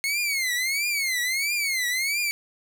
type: tone with vibrato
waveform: sawtooth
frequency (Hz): 2162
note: C#7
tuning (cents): -44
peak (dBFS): -20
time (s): 0.04-2.31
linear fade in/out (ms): 0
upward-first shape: triangle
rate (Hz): 1.5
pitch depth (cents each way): 210
effects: none